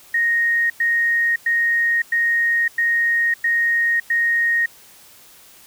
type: tone bursts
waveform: sine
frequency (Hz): 1864.7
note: A#6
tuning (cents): 0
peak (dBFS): -15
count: 7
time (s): 0.14-4.66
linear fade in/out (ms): 5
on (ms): 560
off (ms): 100
effects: white hiss -47 dBFS RMS until 5.66 s